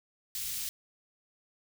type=band-stop noise; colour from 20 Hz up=white; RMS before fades=-36 dBFS; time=0.35-0.69 s; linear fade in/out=0 ms; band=110 to 2900 Hz; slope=12 dB/octave; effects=none